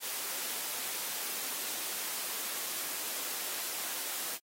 white high-pass noise, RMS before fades -37 dBFS, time 0-4.39 s, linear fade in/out 50 ms, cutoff 280 Hz, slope 12 dB/octave, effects AAC 48 kbps

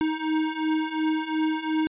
square beating tone pair, 312 / 314.8 Hz, D#4 / D#4, +5 / +20 cents, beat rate 2.8 Hz, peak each -29 / -26 dBFS, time 0.01-1.87 s, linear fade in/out 0 ms, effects resampled to 8000 Hz

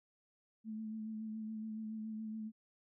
sine tone with vibrato, 218.4 Hz, A3, 13 cents flat, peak -40 dBFS, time 0.64-2.52 s, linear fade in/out 50 ms, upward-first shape sine, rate 7.1 Hz, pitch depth 24 cents each way, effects none

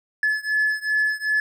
triangle beating tone pair, 1718 / 1720.6 Hz, A6 / A6, -42 / -39 cents, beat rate 2.6 Hz, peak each -20 / -21 dBFS, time 0.23-1.4 s, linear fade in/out 2 ms, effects tanh soft clip ceiling -11 dBFS

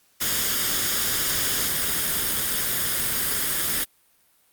white noise with comb filter, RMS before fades -24 dBFS, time 0.2-3.85 s, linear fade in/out 20 ms, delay 0.59 ms, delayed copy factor +0.5, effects white hiss -62 dBFS RMS until 4.52 s + Opus 48 kbps

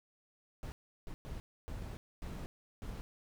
brown noise bursts at uneven times, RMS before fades -43 dBFS, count 6, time 0.63-0.72 / 1.07-1.14 / 1.25-1.4 / 1.68-1.97 / 2.22-2.46 / 2.82-3.01 s, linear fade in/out 0 ms, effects none

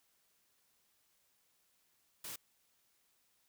white noise, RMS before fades -45 dBFS, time 2.24-2.36 s, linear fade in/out 5 ms, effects white hiss -75 dBFS RMS until 3.48 s

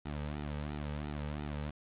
sawtooth tone with flanger, 74 Hz, D2, 14 cents sharp, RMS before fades -39 dBFS, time 0.05-1.71 s, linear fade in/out 10 ms, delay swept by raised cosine 1.8 to 2.9 ms, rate 2.9 Hz, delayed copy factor -0.9, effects resampled to 8000 Hz + 10-bit

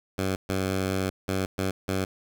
10% pulse tone bursts at uneven times, 95 Hz, F#2, 46 cents sharp, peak -17 dBFS, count 5, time 0.18-0.36 / 0.49-1.1 / 1.28-1.46 / 1.58-1.71 / 1.88-2.05 s, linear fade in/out 5 ms, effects none

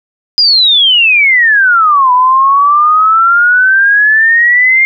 sine exponential two-way sweep, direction down then up, 4978 to 987.8 to 2128 Hz, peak -4 dBFS, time 0.38-4.85 s, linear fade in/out 0 ms, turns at 2.12 s, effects none

